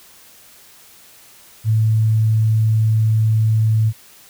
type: tone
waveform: sine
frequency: 110 Hz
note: A2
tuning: in tune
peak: -12 dBFS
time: 1.64-3.93 s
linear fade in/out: 50 ms
effects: white hiss -46 dBFS RMS until 4.29 s